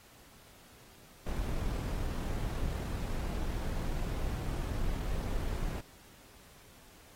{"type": "noise with amplitude modulation", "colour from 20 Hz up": "brown", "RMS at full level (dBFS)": -33, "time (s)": [1.26, 5.81], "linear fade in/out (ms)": 10, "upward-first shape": "sine", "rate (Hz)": 40.3, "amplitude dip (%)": 25, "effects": ["pink hiss -58 dBFS RMS until 7.15 s", "AAC 48 kbps"]}